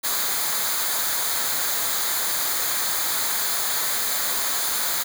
white noise with comb filter, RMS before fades -24 dBFS, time 0.03-5.04 s, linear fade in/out 20 ms, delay 0.36 ms, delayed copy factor -0.65, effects none

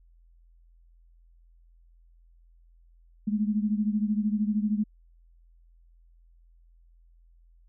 sine beating tone pair, 207.9 / 220.9 Hz, G#3 / A3, +2 / +7 cents, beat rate 13 Hz, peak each -25 / -29 dBFS, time 3.27-4.84 s, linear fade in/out 10 ms, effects added 42 Hz sine -55 dBFS peak until 7.68 s

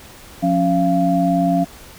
sine tone cluster, 177.1 / 276.1 / 686 Hz, F3 / C#4 / F5, +24 / -7 / -31 cents, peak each -18 dBFS, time 0.42-1.65 s, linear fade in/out 20 ms, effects pink hiss -41 dBFS RMS until 1.98 s

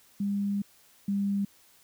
sine tone pair in turn, 201.1 / 199.83 Hz, G3 / G3, +44 / +34 cents, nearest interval unison, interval 10 cents, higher first, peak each -26 / -25 dBFS, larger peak second, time 0.2-0.62 / 1.08-1.45 s, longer first, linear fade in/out 5 ms, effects white hiss -60 dBFS RMS until 1.83 s

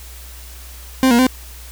40% pulse tone with pitch steps, 261.5 / 237.1 / 257.3 Hz, C4 / A#3 / C4, -1 / +30 / -29 cents, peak -9 dBFS, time 1.03-1.267 s, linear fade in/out 0 ms, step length 79 ms, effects added 61 Hz sine -35 dBFS peak until 1.71 s + white hiss -40 dBFS RMS until 1.71 s

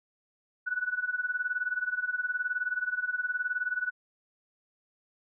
sine tone with tremolo, 1480 Hz, F#6, in tune, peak -25 dBFS, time 0.66-3.91 s, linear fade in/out 20 ms, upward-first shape sine, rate 19 Hz, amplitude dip 85%, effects none

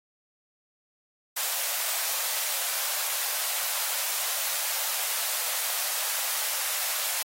white high-pass noise, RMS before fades -29 dBFS, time 1.36-7.23 s, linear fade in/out 10 ms, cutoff 530 Hz, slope 48 dB/octave, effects AAC 48 kbps

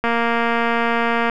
click train, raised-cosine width 0.5 ms, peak -5 dBFS, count 294, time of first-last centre 0.04-1.298 s, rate 233 Hz, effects none

